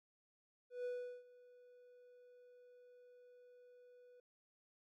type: tone with ADSR envelope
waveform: triangle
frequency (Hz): 492.9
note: B4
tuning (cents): -3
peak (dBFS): -37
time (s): 0.7-4.2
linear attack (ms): 150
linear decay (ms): 380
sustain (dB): -22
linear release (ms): 3
effects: none